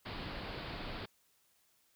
pink low-pass noise, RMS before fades -43 dBFS, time 0.05-1.06 s, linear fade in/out 10 ms, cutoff 4800 Hz, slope 96 dB/octave, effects white hiss -72 dBFS RMS until 1.95 s

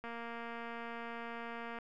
click train, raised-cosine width 0.5 ms, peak -30 dBFS, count 408, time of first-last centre 0.04-1.787 s, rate 233 Hz, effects none

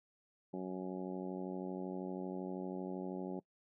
harmonic tone, 92.7 Hz, F#2, 4 cents sharp, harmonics 2 / 3 / 4 / 5 / 6 / 7 / 8 / 9, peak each -43 / -45 / -44 / -52 / -50 / -54 / -56 / -53 dBFS, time 0.53-3.4 s, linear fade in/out 10 ms, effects noise-tail reverb RT60 0.1 s tail -23 dB re dry

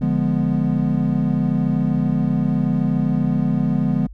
triangle chord, D diminished seventh, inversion none, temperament equal, 146.83 / 174.61 / 207.7 / 246.9 Hz, D3 / F3 / Ab3 / Cb4, 0 / 0 / 0 / 0 cents, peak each -20 dBFS, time 0.01-4.07 s, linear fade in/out 10 ms, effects added 50 Hz sine -35 dBFS peak until 4.13 s

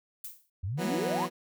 violet noise with exponential decay, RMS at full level -37 dBFS, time 0.24-0.5 s, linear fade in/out 5 ms, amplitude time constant 55 ms
sine exponential sweep, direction up, 83.2 to 1111 Hz, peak -30 dBFS, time 0.63-1.26 s, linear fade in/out 10 ms
15% pulse chord, E suspended second, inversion none, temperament equal with one note detuned, 164.81 / 185 / 244.4 Hz, E3 / F#3 / B3, 0 / 0 / -18 cents, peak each -29 / -27 / -28 dBFS, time 0.77-1.3 s, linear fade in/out 50 ms
effects none

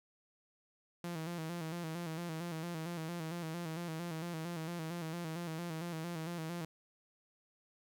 sawtooth tone with vibrato, 166.3 Hz, E3, 16 cents sharp, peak -35 dBFS, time 1.04-6.65 s, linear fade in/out 2 ms, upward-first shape square, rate 4.4 Hz, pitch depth 70 cents each way, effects 12-bit

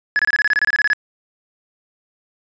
triangle tone bursts, 1699 Hz, G#6, 39 cents sharp, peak -11 dBFS, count 14, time 0.16-0.932 s, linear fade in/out 0 ms, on 31 ms, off 26 ms, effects resampled to 16000 Hz

